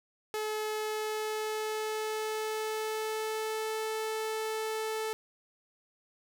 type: tone with pitch glide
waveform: sawtooth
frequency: 429.8 to 438.1 Hz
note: A4 to A4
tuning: -41 to -7 cents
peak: -28 dBFS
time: 0.34-5.13 s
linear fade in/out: 0 ms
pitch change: +34 cents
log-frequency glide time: 0.7-3.83 s
effects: none